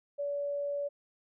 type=tone; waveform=sine; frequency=572 Hz; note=D5; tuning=46 cents flat; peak=-31 dBFS; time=0.18-0.89 s; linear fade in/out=20 ms; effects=none